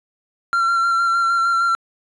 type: tone with vibrato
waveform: triangle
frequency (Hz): 1367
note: F6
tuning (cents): -37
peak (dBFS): -13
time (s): 0.53-1.75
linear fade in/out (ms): 0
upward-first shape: square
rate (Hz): 6.5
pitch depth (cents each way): 17
effects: resampled to 24000 Hz